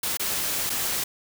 white noise with dropouts, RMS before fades -27 dBFS, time 0.03-1.04 s, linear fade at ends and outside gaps 5 ms, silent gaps 0.172-0.195 / 0.696-0.7 s, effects none

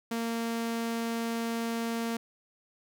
sawtooth tone, 230.3 Hz, A#3, 21 cents flat, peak -26 dBFS, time 0.11-2.17 s, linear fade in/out 5 ms, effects none

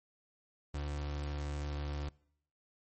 35% pulse tone, 72.9 Hz, D2, 12 cents flat, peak -34 dBFS, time 0.74-2.09 s, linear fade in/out 5 ms
violet noise with exponential decay, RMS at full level -49 dBFS, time 1.23-1.47 s, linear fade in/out 5 ms, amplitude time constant 52 ms
effects noise-tail reverb RT60 0.7 s tail -24 dB re dry + MP3 32 kbps

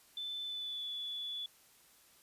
sine tone with pitch glide, 3520 to 3438 Hz, A7 to A7, 0 to -41 cents, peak -38 dBFS, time 0.17-1.46 s, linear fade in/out 2 ms, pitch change -41 cents, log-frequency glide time 0.44-0.9 s, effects white hiss -64 dBFS RMS until 2.22 s + resampled to 32000 Hz

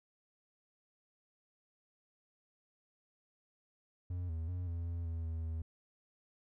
triangle tone with pitch steps, 89 / 81.1 / 89.8 / 84.5 / 85 / 82.5 / 81.4 / 80.9 Hz, F2 / E2 / F2 / E2 / F2 / E2 / E2 / E2, +33 / -28 / +49 / +43 / -46 / +2 / -21 / -32 cents, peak -34 dBFS, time 4.1-5.62 s, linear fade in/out 5 ms, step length 190 ms, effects none

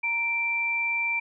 sine tone pair together, 932.3 / 2349 Hz, A#5 / D7, 0 / 0 cents, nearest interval octave + major third, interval 1600 cents, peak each -35 / -24 dBFS, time 0.03-1.2 s, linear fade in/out 10 ms, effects none

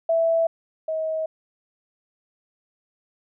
sine tone pair in turn, 660 / 635.5 Hz, E5 / D#5, +2 / +36 cents, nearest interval minor second, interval 66 cents, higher first, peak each -17 / -23 dBFS, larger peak first, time 0.09-0.47 / 0.88-1.26 s, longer neither, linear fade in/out 5 ms, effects none

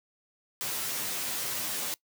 white noise with comb filter, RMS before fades -33 dBFS, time 0.61-1.94 s, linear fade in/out 0 ms, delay 11 ms, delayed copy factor -0.8, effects noise-tail reverb RT60 0.1 s tail -21 dB re dry + high-pass 100 Hz 12 dB/octave

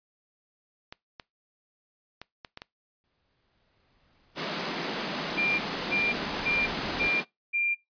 clicks, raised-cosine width 0.2 ms, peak -22 dBFS, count 6, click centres 0.925 / 1.198 / 2.216 / 2.448 / 2.574 / 2.619 s
pink noise with exponential growth, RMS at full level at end -36 dBFS, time 3.04-7.09 s, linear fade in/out 0 ms, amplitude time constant 880 ms
pink high-pass noise, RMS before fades -32 dBFS, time 4.35-7.25 s, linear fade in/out 50 ms, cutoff 160 Hz, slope 48 dB/octave
sine tone bursts, 2386 Hz, D7, 27 cents sharp, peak -24 dBFS, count 5, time 5.37-7.75 s, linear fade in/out 20 ms, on 220 ms, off 320 ms
effects noise-tail reverb RT60 0.2 s tail -23 dB re dry + resampled to 11025 Hz

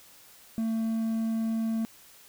triangle tone, 224.2 Hz, A3, 33 cents sharp, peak -24 dBFS, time 0.58-1.85 s, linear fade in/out 0 ms, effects white hiss -54 dBFS RMS until 2.28 s

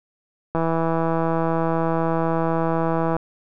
click train, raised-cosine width 1 ms, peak -9 dBFS, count 430, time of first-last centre 0.55-3.166 s, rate 164 Hz, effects none

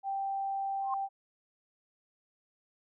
sine tone, 784 Hz, G5, in tune, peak -31 dBFS, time 0.03-1.09 s, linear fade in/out 50 ms
sine tone with exponential growth, 1061 Hz, C6, 24 cents sharp, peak -28 dBFS, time 0.8-0.94 s, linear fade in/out 2 ms, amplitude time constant 30 ms
effects none

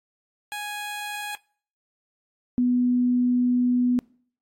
15% pulse / sine tone pair in turn, 830.6 / 246.9 Hz, G#5 / B3, 0 / 0 cents, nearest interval octave + major sixth, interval 2100 cents, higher first, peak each -24 / -18 dBFS, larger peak second, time 0.52-1.35 / 2.58-3.99 s, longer second, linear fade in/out 0 ms, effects noise-tail reverb RT60 0.5 s tail -24 dB re dry + AAC 48 kbps

